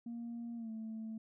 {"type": "tone with pitch glide", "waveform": "sine", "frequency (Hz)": [234.6, 221.4], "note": ["A#3", "A3"], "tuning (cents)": [11, 11], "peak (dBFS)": -39, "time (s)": [0.06, 1.18], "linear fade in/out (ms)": 5, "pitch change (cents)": -100, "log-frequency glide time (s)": [0.56, 0.7], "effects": ["tanh soft clip ceiling -38 dBFS"]}